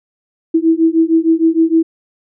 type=beating tone pair; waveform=sine; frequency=322.9 / 329.4 Hz; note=E4 / E4; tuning=-36 / -1 cents; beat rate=6.5 Hz; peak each=-12 dBFS; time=0.54-1.83 s; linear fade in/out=10 ms; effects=none